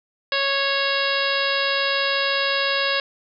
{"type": "harmonic tone with a mistuned harmonic", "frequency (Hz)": 553, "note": "C#5", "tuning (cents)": -4, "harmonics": [1, 2, 3, 4, 5, 6, 7, 8, 9], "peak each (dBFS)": [-26, -28, -25, -31, -27, -30, -28, -31, -31], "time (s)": [0.32, 3], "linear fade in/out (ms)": 2, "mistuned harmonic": 4, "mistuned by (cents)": -20, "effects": []}